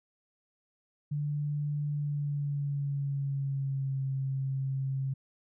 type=tone with pitch glide; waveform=sine; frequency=146.83 to 134.64 Hz; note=D3 to C3; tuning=0 to +50 cents; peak=-29 dBFS; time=1.11-5.14 s; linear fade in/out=10 ms; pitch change=-150 cents; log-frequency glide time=1.91-4.03 s; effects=none